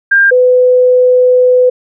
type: tone pair in turn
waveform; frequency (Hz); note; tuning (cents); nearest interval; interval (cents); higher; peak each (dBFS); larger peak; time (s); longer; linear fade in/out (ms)
sine; 1598 / 501.7; G6 / B4; +33 / +27; octave + minor sixth; 2006; first; -4; neither; 0.11-0.31 / 0.31-1.7; second; 10
effects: none